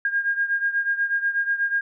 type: beating tone pair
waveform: sine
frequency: 1617 / 1625.2 Hz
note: G#6 / G#6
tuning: -47 / -38 cents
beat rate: 8.2 Hz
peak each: -22 / -26 dBFS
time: 0.05-1.81 s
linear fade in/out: 2 ms
effects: none